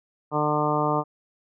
harmonic tone, 150 Hz, D3, 37 cents sharp, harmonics 1 / 2 / 3 / 4 / 5 / 6 / 7 / 8, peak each -29 / -29 / -29 / -29 / -29 / -29 / -29 / -29 dBFS, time 0.31-1.04 s, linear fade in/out 50 ms, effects none

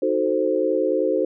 sine chord, D# diminished seventh, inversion none, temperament equal, 311.1 / 370 / 440 / 523.3 Hz, D#4 / F#4 / A4 / C5, 0 / 0 / 0 / 0 cents, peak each -25 / -24 / -24 / -22 dBFS, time 0.02-1.25 s, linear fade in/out 5 ms, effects none

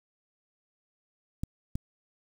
clicks, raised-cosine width 5 ms, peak -19 dBFS, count 2, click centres 1.435 / 1.755 s, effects 8-bit

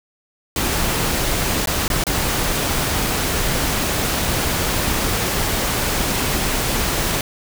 pink noise with dropouts, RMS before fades -20 dBFS, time 0.56-7.21 s, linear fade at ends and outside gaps 2 ms, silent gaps 1.658-1.672 / 1.88-1.901 / 2.039-2.067 s, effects none

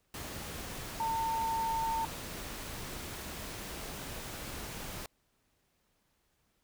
sine tone in noise, 903 Hz, A5, 45 cents sharp, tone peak -30 dBFS, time 1-2.05 s, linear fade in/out 2 ms, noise pink, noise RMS -42 dBFS, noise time 0.14-5.06 s, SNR +9 dB, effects pink hiss -75 dBFS RMS until 6.63 s

